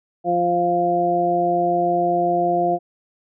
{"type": "harmonic tone", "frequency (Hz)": 174.61, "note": "F3", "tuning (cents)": 0, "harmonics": [1, 2, 3, 4], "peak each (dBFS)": [-28, -22, -26, -18], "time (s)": [0.24, 2.79], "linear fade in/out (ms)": 50, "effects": []}